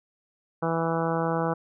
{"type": "harmonic tone", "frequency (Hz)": 164.81, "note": "E3", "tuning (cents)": 0, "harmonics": [1, 2, 3, 4, 5, 6, 7, 8, 9], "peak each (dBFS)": [-29, -32, -29, -33, -32, -35, -36, -36, -39], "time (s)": [0.62, 1.54], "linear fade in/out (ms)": 10, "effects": []}